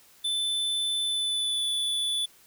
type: tone with pitch glide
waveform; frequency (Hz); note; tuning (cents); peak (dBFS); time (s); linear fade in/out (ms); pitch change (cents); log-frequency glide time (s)
square; 3520 to 3466; A7 to A7; 0 to -27; -26; 0.24-2.26; 10; -27; 1.04-1.65
effects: white hiss -57 dBFS RMS until 2.46 s